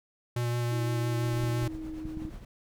square tone with vibrato, 120 Hz, B2, 49 cents flat, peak -28 dBFS, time 0.36-1.68 s, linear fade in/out 5 ms, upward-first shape sine, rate 5.9 Hz, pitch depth 13 cents each way
sine tone with pitch glide, 324.2 to 314.2 Hz, E4 to D#4, -29 to +17 cents, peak -36 dBFS, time 0.71-2.3 s, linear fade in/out 10 ms, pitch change -54 cents, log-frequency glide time 1.15-2.01 s
brown noise with tremolo, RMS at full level -41 dBFS, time 1.23-2.45 s, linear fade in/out 5 ms, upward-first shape triangle, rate 8.3 Hz, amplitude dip 60%
clicks, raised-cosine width 5 ms, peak -26 dBFS, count 5, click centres 1.438 / 2.054 / 2.172 / 2.22 / 2.251 s
effects none

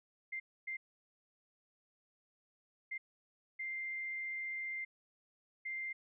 sine tone bursts at uneven times, 2095 Hz, C7, 2 cents sharp, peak -38 dBFS, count 5, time 0.32-0.4 / 0.67-0.77 / 2.91-2.98 / 3.59-4.85 / 5.65-5.93 s, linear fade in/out 10 ms, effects none

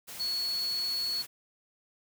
sine tone in noise, 4383 Hz, C#8, 20 cents flat, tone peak -29 dBFS, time 0.19-1.23 s, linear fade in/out 20 ms, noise white, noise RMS -43 dBFS, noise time 0.07-1.27 s, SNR +11 dB, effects none

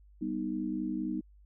sine chord, G augmented, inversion none, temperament equal, 196 / 246.9 / 311.1 Hz, G3 / B3 / D#4, 0 / 0 / 0 cents, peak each -37 / -36 / -34 dBFS, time 0.21-1.21 s, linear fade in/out 10 ms, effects added 50 Hz sine -55 dBFS peak until 1.45 s

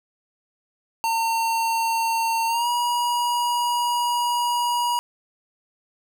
square tone with pitch glide, 910 to 961.9 Hz, A#5 to B5, -42 to -46 cents, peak -21 dBFS, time 1.04-4.99 s, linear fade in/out 0 ms, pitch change +96 cents, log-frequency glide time 2.47-2.68 s, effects none

